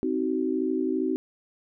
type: chord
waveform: sine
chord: C diminished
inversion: none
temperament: just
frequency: 261.6 / 314 / 376.7 Hz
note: C4 / Eb4 / Gb4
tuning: 0 / +16 / +31 cents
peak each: -28 dBFS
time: 0.03-1.16 s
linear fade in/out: 0 ms
effects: none